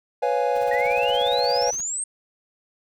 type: chord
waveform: triangle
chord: C# dominant seventh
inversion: third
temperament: equal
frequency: 493.9 / 554.4 / 698.5 / 830.6 Hz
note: B4 / C#5 / E#5 / G#5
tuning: 0 / 0 / 0 / 0 cents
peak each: -22 / -23 / -25 / -23 dBFS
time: 0.22-1.71 s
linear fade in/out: 10 ms
type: noise with tremolo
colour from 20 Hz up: pink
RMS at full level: -42 dBFS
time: 0.55-1.81 s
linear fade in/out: 5 ms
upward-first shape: triangle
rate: 17 Hz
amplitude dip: 100%
type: exponential sweep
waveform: sine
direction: up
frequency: 1864.7 to 8650 Hz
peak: -25 dBFS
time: 0.71-2.04 s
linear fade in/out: 5 ms
effects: none